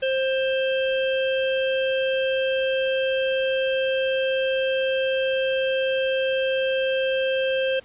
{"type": "harmonic tone", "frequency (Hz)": 528, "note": "C5", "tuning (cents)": 16, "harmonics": [1, 3, 5, 6], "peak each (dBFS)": [-21, -31, -31, -32], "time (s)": [0.02, 7.8], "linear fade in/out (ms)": 10, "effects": ["pink hiss -52 dBFS RMS until 7.84 s", "resampled to 8000 Hz"]}